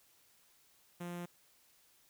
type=tone with notch filter; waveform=sawtooth; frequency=174.61 Hz; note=F3; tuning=in tune; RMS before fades=-43 dBFS; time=1-1.26 s; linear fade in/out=10 ms; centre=4600 Hz; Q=1.8; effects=white hiss -68 dBFS RMS until 2.09 s